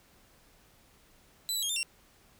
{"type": "tone with pitch steps", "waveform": "20% pulse", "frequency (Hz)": [3986, 3932, 3256, 3585, 2744], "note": ["B7", "B7", "G#7", "A7", "F7"], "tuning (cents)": [15, -8, -35, 32, -31], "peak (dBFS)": -24, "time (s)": [1.49, 1.83], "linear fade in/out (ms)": 0, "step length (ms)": 68, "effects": ["pink hiss -62 dBFS RMS until 2.39 s"]}